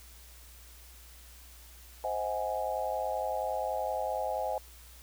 sine chord, Ab dominant seventh, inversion first, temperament equal with one note detuned, 523.3 / 635.7 / 740 / 830.6 Hz, C5 / Eb5 / Gb5 / Ab5, 0 / +37 / 0 / 0 cents, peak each -36 / -35 / -37 / -35 dBFS, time 2.04-4.58 s, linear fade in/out 2 ms, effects added 60 Hz sine -52 dBFS peak until 5.02 s + white hiss -55 dBFS RMS until 5.02 s

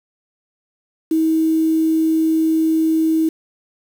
sine tone with quantisation, 320 Hz, D#4, 49 cents sharp, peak -13 dBFS, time 1.11-3.29 s, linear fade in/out 5 ms, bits 6, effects none

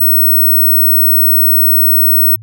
sine tone, 15900 Hz, B9, 10 cents sharp, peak -6 dBFS, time 0-2.36 s, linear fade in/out 10 ms, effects added 109 Hz sine -30 dBFS peak until 2.42 s

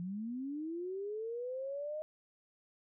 sine linear sweep, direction up, 170.2 to 622.3 Hz, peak -37 dBFS, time 0-2.02 s, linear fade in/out 0 ms, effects none

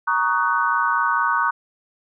sine chord, D# minor seventh, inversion second, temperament just, 933.4 / 1120.1 / 1244.5 / 1493.4 Hz, A#5 / C#6 / D#6 / F#6, +2 / +18 / 0 / +16 cents, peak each -23 / -22 / -24 / -22 dBFS, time 0.07-1.51 s, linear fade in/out 10 ms, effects none

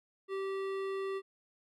triangle tone with hard clipping, 388.1 Hz, G4, 17 cents flat, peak -36 dBFS, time 0.28-1.22 s, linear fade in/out 50 ms, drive 18 dB, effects none

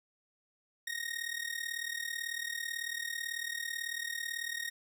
sawtooth tone with amplitude modulation, 1864.7 Hz, A#6, in tune, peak -29 dBFS, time 0.87-4.7 s, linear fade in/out 5 ms, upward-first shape sine, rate 38.1 Hz, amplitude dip 80%, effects none

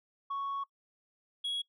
sine tone pair in turn, 1110 / 3326 Hz, C#6 / G#7, +2 / +2 cents, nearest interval octave + perfect fifth, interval 1900 cents, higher second, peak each -31 / -29 dBFS, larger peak second, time 0.3-0.64 / 1.44-1.62 s, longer first, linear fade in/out 10 ms, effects noise-tail reverb RT60 0.1 s tail -24 dB re dry + tanh soft clip ceiling -31 dBFS

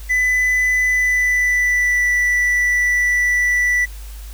triangle tone with pitch glide, 2000 to 1967.9 Hz, B6 to B6, +21 to -7 cents, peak -12 dBFS, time 0.09-3.86 s, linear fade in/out 20 ms, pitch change -28 cents, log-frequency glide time 0.88-2.07 s, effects added 51 Hz sine -30 dBFS peak until 4.33 s + white hiss -43 dBFS RMS until 4.33 s

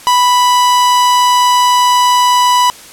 45% pulse tone, 987.8 Hz, B5, in tune, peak -7 dBFS, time 0.07-2.7 s, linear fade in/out 0 ms, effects white hiss -35 dBFS RMS until 2.92 s + low-pass 11000 Hz 12 dB/octave

